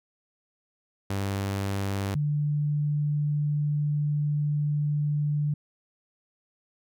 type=tone pair in turn; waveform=sawtooth / sine; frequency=98.6 / 147.73 Hz; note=G2 / D3; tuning=+11 / +11 cents; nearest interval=perfect fifth; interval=700 cents; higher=second; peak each=-23 dBFS; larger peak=neither; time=1.1-2.15 / 2.15-5.54 s; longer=second; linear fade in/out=5 ms; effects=none